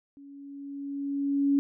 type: tone with level ramp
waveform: sine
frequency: 280.4 Hz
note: C#4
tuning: 20 cents sharp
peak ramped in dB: -46 to -19 dBFS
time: 0.17-1.59 s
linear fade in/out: 0 ms
effects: none